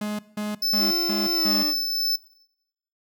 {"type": "tone bursts", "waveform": "45% pulse", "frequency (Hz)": 210, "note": "G#3", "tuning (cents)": 19, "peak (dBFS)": -26, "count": 5, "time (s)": [0.01, 1.63], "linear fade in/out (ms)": 5, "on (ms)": 180, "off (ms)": 180}
{"type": "tone with tremolo", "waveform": "square", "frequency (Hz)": 5274, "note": "E8", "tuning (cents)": 0, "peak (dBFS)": -20, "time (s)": [0.62, 2.16], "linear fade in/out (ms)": 5, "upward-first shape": "triangle", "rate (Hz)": 1.4, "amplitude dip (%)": 50}
{"type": "tone with pitch glide", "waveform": "40% pulse", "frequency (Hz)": [341, 302], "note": ["F4", "D4"], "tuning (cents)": [-41, 48], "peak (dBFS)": -28, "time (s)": [0.78, 1.74], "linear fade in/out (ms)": 50, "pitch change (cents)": -211, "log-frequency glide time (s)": [1.34, 1.57]}
{"effects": ["noise-tail reverb RT60 0.8 s tail -19 dB re dry"]}